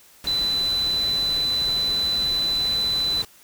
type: tone in noise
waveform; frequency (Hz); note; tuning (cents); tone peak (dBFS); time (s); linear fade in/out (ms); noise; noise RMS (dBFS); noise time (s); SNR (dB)
sine; 4000; B7; +21; -20; 0.27-3.22; 2; pink; -35; 0.24-3.25; +12
effects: white hiss -52 dBFS RMS until 3.43 s